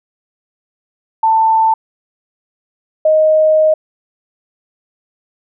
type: tone pair in turn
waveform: sine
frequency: 889 / 623.9 Hz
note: A5 / D#5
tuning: +18 / +5 cents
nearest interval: tritone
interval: 613 cents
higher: first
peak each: -8 / -7 dBFS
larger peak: second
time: 1.23-1.74 / 3.05-3.74 s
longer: second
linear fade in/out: 5 ms
effects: none